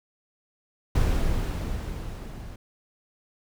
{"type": "noise with level ramp", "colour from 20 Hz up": "brown", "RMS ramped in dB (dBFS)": [-22, -39], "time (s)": [0.95, 2.56], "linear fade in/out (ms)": 5, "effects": []}